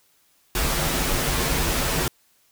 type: noise with comb filter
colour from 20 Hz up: pink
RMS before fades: -23 dBFS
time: 0.55-2.08 s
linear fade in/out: 2 ms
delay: 9.8 ms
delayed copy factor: -0.8
effects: white hiss -62 dBFS RMS until 2.51 s